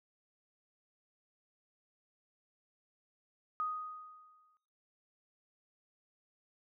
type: tone with exponential decay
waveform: sine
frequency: 1246 Hz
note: D#6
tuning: 2 cents sharp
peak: -31 dBFS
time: 3.6-4.57 s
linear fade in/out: 0 ms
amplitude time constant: 210 ms
effects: noise-tail reverb RT60 0.8 s tail -26 dB re dry